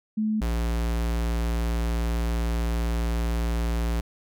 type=tone pair in turn; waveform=sine / square; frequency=215.8 / 57.67 Hz; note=A3 / A#1; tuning=-33 / -18 cents; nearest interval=octave + major seventh; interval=2285 cents; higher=first; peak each=-22 / -24 dBFS; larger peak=first; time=0.17-0.41 / 0.41-4.01 s; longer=second; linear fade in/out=10 ms; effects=none